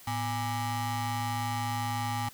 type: ring-modulated tone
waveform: 35% pulse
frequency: 356.7 Hz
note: F4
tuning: 37 cents sharp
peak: -25 dBFS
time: 0.07-2.29 s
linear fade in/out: 5 ms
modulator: 466 Hz
effects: white hiss -52 dBFS RMS until 2.33 s